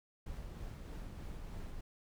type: noise with tremolo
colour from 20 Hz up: brown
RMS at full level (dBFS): -44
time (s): 0.26-1.81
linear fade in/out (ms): 5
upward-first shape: sine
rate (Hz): 3.2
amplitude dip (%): 25
effects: none